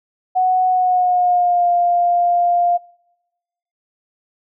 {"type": "tone with pitch glide", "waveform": "sine", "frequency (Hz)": [740, 700.5], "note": ["F#5", "F5"], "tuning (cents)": [0, 5], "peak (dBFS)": -12, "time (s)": [0.35, 2.78], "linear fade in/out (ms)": 20, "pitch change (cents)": -95, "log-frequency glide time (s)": [0.67, 1.7], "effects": ["noise-tail reverb RT60 1.0 s tail -26 dB re dry"]}